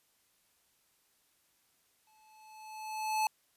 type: tone with exponential growth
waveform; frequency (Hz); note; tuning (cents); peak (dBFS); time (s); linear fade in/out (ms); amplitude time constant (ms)
square; 866; A5; -28; -27; 2.07-3.27; 2; 260
effects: white hiss -72 dBFS RMS until 3.56 s + resampled to 32000 Hz